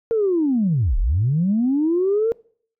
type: linear two-way sweep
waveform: sine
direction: down then up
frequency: 466.2 to 30.67 to 466.2 Hz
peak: -15 dBFS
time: 0.11-2.32 s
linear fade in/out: 0 ms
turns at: 0.98 s
effects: noise-tail reverb RT60 0.5 s tail -23 dB re dry + tanh soft clip ceiling -11 dBFS